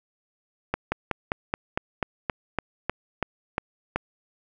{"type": "slowing click train", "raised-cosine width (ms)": 0.5, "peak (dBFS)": -9, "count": 13, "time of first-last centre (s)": [0.74, 3.96], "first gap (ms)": 180, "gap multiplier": 1.07, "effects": []}